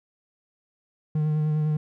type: tone with vibrato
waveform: triangle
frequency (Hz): 153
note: D#3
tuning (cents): -29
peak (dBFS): -19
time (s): 1.15-1.77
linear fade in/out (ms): 5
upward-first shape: sine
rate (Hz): 9.9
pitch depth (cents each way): 20
effects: none